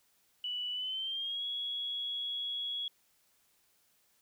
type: tone with pitch glide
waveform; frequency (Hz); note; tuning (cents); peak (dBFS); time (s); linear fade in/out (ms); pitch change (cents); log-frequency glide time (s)
sine; 2960 to 3342; F#7 to G#7; 0 to +10; -34; 0.44-2.88; 2; +210; 0.72-1.45
effects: white hiss -71 dBFS RMS until 4.21 s